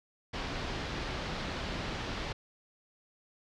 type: low-pass noise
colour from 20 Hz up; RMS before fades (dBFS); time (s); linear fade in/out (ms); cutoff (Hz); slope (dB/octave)
pink; -37; 0.33-2.33; 10; 4800; 24
effects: none